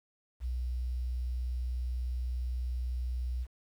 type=tone with quantisation; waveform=sine; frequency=61.74 Hz; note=B1; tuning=in tune; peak=-31 dBFS; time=0.4-3.47 s; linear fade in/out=50 ms; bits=10; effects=none